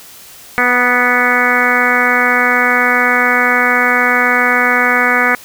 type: harmonic tone with a mistuned harmonic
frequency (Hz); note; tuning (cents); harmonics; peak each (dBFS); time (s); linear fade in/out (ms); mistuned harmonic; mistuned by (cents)
246.9; B3; 0; 1 / 2 / 3 / 4 / 5 / 6 / 7 / 8 / 9; -21 / -20 / -20 / -22 / -17 / -16 / -17 / -17 / -17; 0.58-5.35; 0; 4; -24
effects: white hiss -37 dBFS RMS until 5.44 s